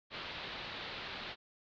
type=low-pass noise; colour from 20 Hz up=white; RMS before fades=-44 dBFS; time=0.1-1.36 s; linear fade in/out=50 ms; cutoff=4200 Hz; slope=48 dB/octave; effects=none